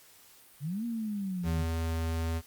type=linear two-way sweep; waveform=sine; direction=up then down; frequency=130.81 to 238.1 to 149.9 Hz; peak=-31 dBFS; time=0.6-1.66 s; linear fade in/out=50 ms; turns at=0.85 s
type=tone; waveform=square; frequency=81.9 Hz; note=E2; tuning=11 cents flat; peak=-30 dBFS; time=1.43-2.42 s; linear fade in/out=50 ms
effects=white hiss -57 dBFS RMS until 2.46 s + Opus 48 kbps